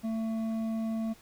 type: tone with hard clipping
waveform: sine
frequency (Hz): 223.3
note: A3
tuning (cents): +26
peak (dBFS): -31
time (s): 0.03-1.14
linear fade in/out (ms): 20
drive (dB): 7
effects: pink hiss -57 dBFS RMS until 1.21 s